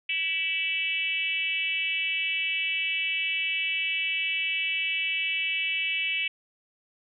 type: tone with frequency modulation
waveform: sine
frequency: 2637 Hz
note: E7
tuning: in tune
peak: -25 dBFS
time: 0.09-6.28 s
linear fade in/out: 5 ms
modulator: 341 Hz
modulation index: 1.2
effects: none